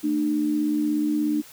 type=tone pair together; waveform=sine; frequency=224.4 / 301.1 Hz; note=A3 / D4; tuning=+34 / +43 cents; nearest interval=perfect fourth; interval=509 cents; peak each=-28 / -21 dBFS; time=0.03-1.42 s; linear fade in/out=20 ms; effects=white hiss -47 dBFS RMS until 1.52 s